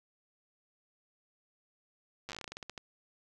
slowing click train, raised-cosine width 0.2 ms, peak -24 dBFS, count 16, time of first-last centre 2.29-2.778 s, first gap 8 ms, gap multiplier 1.18, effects none

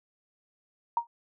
sine tone with exponential decay, 937 Hz, A#5, 9 cents sharp, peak -19 dBFS, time 0.97-1.07 s, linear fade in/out 2 ms, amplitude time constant 20 ms, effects none

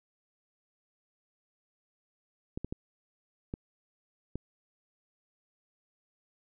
clicks, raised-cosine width 3 ms, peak -22 dBFS, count 5, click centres 2.575 / 2.646 / 2.725 / 3.539 / 4.356 s, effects none

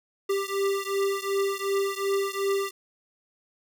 square beating tone pair, 393.3 / 396 Hz, G4 / G4, +6 / +18 cents, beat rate 2.7 Hz, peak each -28 / -29 dBFS, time 0.29-2.71 s, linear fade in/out 10 ms, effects none

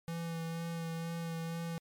square tone with vibrato, 166.1 Hz, E3, 13 cents sharp, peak -37 dBFS, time 0.08-1.78 s, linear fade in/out 0 ms, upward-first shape sine, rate 2.1 Hz, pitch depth 17 cents each way, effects MP3 96 kbps

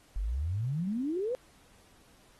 sine exponential sweep, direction up, 43.59 to 523.3 Hz, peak -29 dBFS, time 0.16-1.35 s, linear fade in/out 0 ms, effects pink hiss -62 dBFS RMS until 2.39 s + AAC 32 kbps

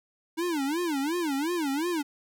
square tone with vibrato, 310 Hz, D#4, 6 cents flat, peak -27 dBFS, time 0.37-2.03 s, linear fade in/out 20 ms, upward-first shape sine, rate 2.8 Hz, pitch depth 240 cents each way, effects none

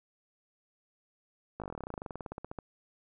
slowing click train, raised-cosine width 1 ms, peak -25 dBFS, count 26, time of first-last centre 1.6-2.588 s, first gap 18 ms, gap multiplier 1.06, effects none

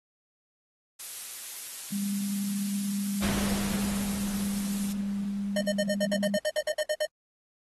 blue noise, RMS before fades -37 dBFS, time 0.99-4.93 s, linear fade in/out 10 ms
sine tone, 200.2 Hz, G3, 37 cents sharp, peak -28 dBFS, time 1.92-6.37 s, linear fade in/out 5 ms
pink noise with exponential decay, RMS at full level -31 dBFS, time 3.22-7.09 s, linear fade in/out 5 ms, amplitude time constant 840 ms
square tone bursts, 610 Hz, D#5, 34 cents flat, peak -26 dBFS, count 14, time 5.56-7.054 s, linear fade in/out 5 ms, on 51 ms, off 60 ms
effects AAC 32 kbps

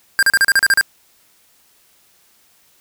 square tone bursts, 1596 Hz, G6, 31 cents sharp, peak -10 dBFS, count 9, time 0.19-0.811 s, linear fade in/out 0 ms, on 37 ms, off 36 ms, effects white hiss -55 dBFS RMS until 2.8 s

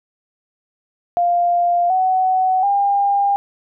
sine tone with pitch steps, 698.5 / 748.6 / 802.4 Hz, F5 / F#5 / G5, 0 / +20 / +40 cents, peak -13 dBFS, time 1.17-3.36 s, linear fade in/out 0 ms, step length 730 ms, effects none

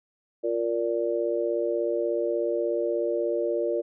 sine chord, Bb major, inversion second, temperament just, 349.6 / 466.2 / 582.7 Hz, F4 / Bb4 / D5, +2 / 0 / -14 cents, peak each -28 dBFS, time 0.43-3.82 s, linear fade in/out 20 ms, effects none

